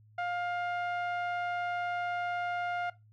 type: tone with low-pass filter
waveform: sawtooth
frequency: 706 Hz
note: F5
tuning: 19 cents sharp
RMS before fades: -34 dBFS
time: 0.18-2.9 s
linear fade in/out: 5 ms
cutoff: 1800 Hz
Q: 1.2
effects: noise-tail reverb RT60 0.2 s tail -18 dB re dry + added 107 Hz sine -57 dBFS peak until 3.12 s